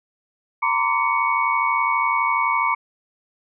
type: tone cluster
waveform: sine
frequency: 927 / 1019 / 1154 / 2230 Hz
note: A#5 / C6 / D6 / C#7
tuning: -10 / -46 / -31 / +10 cents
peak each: -23 dBFS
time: 0.62-2.75 s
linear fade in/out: 10 ms
effects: none